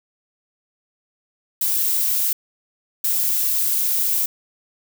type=noise bursts at uneven times; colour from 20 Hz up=violet; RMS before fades=-20 dBFS; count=2; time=1.61-2.33 / 3.04-4.26 s; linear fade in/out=5 ms; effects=none